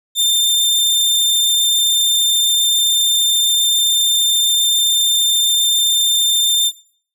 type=tone; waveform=sawtooth; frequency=3593 Hz; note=A7; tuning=36 cents sharp; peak=-9 dBFS; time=0.15-6.72 s; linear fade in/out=50 ms; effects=noise-tail reverb RT60 0.5 s tail -17 dB re dry